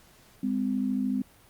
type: tone pair together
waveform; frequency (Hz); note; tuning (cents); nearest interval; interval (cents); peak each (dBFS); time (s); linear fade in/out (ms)
sine; 203.2 / 256.7; G#3 / C4; -38 / -33; major third; 405; -29 / -27; 0.43-1.22; 5
effects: pink hiss -57 dBFS RMS until 1.49 s + Opus 48 kbps